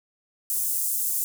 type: high-pass noise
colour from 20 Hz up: pink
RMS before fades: -26 dBFS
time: 0.5-1.24 s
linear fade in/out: 0 ms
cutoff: 8400 Hz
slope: 24 dB/octave
effects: none